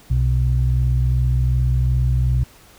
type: tone pair together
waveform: sine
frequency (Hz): 62.82 / 125.5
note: B1 / B2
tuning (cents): +30 / +28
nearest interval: octave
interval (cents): 1198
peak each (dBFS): -16 / -17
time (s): 0.1-2.44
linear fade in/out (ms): 10
effects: tanh soft clip ceiling -8 dBFS + pink hiss -48 dBFS RMS until 2.78 s